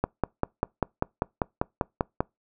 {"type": "click train", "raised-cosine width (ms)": 1, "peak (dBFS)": -9, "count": 12, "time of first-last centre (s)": [0.04, 2.205], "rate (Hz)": 5.08, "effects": ["noise-tail reverb RT60 0.2 s tail -26 dB re dry"]}